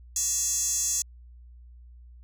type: tone with high-pass filter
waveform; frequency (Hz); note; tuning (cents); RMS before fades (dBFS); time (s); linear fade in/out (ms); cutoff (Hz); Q
square; 377.2; F#4; +33; -27; 0.16-1.02; 2; 6700; 9.2
effects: added 60 Hz sine -46 dBFS peak until 2.23 s